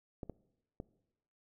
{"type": "clicks", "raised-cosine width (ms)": 2, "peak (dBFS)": -28, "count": 3, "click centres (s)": [0.232, 0.297, 0.801], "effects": ["noise-tail reverb RT60 0.9 s tail -21 dB re dry"]}